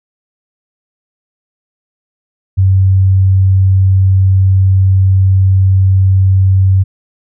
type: tone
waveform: sine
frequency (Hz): 95.3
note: G2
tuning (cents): -48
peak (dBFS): -5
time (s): 2.57-6.84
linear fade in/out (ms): 20
effects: none